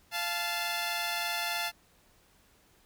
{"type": "tone pair together", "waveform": "10% pulse", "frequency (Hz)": [693, 872.1], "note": ["F5", "A5"], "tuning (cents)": [-14, -16], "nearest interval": "major third", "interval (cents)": 398, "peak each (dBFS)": -25, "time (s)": [0.11, 1.72], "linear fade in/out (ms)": 50, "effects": ["pink hiss -64 dBFS RMS until 2.85 s"]}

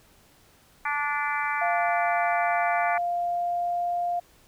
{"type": "harmonic tone", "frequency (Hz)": 291.4, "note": "D4", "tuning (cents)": -13, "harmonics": [3, 4, 5, 6, 7, 8], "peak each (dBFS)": [-30, -31, -32, -33, -33, -34], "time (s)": [0.85, 2.98], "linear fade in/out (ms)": 5}
{"type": "tone with pitch glide", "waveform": "sine", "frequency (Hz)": [695, 701], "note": ["F5", "F5"], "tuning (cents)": [-9, 6], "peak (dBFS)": -24, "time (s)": [1.61, 4.2], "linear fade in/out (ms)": 10, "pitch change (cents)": 15, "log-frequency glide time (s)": [1.89, 4.02]}
{"effects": ["pink hiss -58 dBFS RMS until 4.47 s"]}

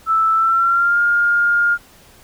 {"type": "tone with pitch glide", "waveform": "sine", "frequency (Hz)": [1318.5, 1413.1], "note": ["E6", "F6"], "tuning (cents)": [0, 20], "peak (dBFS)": -12, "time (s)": [0.06, 1.78], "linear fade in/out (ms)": 50, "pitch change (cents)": 120, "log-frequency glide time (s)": [0.34, 1], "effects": ["pink hiss -47 dBFS RMS until 2.23 s"]}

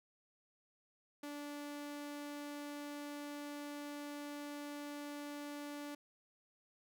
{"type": "tone", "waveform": "sawtooth", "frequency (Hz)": 290.8, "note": "D4", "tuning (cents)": -17, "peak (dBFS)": -40, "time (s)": [1.23, 5.95], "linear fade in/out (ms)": 5, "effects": []}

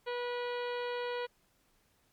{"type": "harmonic tone with a mistuned harmonic", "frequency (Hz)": 486.9, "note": "B4", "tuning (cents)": -25, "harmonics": [1, 2, 3, 4, 5, 6, 7, 8, 9], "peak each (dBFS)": [-35, -41, -45, -47, -49, -51, -52, -53, -54], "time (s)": [0.06, 1.27], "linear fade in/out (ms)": 20, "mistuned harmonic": 7, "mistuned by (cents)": -50, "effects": ["pink hiss -71 dBFS RMS until 2.12 s", "MP3 96 kbps"]}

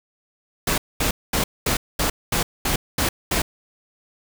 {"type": "noise bursts", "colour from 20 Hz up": "pink", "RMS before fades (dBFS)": -21, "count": 9, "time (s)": [0.67, 3.42], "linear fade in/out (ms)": 5, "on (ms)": 110, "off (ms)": 220, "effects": []}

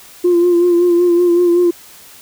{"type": "tone with vibrato", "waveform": "sine", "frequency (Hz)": 349.2, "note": "F4", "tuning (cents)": 0, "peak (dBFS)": -7, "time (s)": [0.24, 1.71], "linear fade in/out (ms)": 10, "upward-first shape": "sine", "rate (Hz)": 5.3, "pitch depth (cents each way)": 35, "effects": ["tanh soft clip ceiling -5 dBFS", "white hiss -40 dBFS RMS until 2.21 s"]}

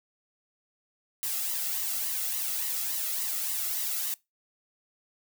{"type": "noise with flanger", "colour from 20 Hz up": "blue", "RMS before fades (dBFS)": -31, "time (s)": [1.23, 4.14], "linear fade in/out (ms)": 0, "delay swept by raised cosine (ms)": [1, 1.53], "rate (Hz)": 3.5, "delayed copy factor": 0.6, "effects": ["noise-tail reverb RT60 0.2 s tail -22 dB re dry"]}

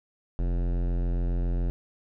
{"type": "tone with hard clipping", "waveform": "sine", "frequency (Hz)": 43.65, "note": "F1", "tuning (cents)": 0, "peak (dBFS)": -26, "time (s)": [0.39, 1.7], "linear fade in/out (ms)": 0, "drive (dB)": 18, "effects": []}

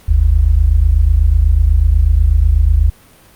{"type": "tone pair together", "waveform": "sine", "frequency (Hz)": [47.88, 76], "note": ["G1", "D#2"], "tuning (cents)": [-40, -40], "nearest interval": "minor sixth", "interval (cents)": 800, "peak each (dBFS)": -10, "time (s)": [0.08, 2.9], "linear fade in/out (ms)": 10, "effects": ["pink hiss -45 dBFS RMS until 3.35 s", "Opus 48 kbps"]}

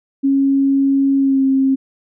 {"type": "tone with pitch glide", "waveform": "sine", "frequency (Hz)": [274, 267.9], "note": ["C#4", "C4"], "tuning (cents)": [-20, 41], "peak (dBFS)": -11, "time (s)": [0.23, 1.76], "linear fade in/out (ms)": 20, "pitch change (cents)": -39, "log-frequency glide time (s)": [1.17, 1.44], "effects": []}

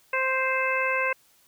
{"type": "harmonic tone", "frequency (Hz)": 523.3, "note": "C5", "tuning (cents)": 0, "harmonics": [1, 2, 3, 4, 5], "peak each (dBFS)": [-29, -29, -29, -29, -29], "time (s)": [0.13, 1.13], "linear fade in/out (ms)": 5, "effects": ["white hiss -61 dBFS RMS until 1.47 s"]}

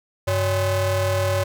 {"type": "ring-modulated tone", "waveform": "45% pulse", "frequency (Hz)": 233.1, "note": "A#3", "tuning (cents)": 0, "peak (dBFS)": -16, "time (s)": [0.27, 1.44], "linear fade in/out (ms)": 10, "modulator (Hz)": 330, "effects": []}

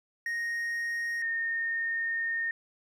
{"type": "tone pair in turn", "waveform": ["triangle", "sine"], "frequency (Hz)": [1864.7, 1834.8], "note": ["A#6", "A#6"], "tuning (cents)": [0, -28], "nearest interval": "unison", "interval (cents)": 28, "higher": "first", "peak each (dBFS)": [-28, -28], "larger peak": "neither", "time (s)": [[0.26, 1.22], [1.22, 2.51]], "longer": "second", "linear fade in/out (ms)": 2, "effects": []}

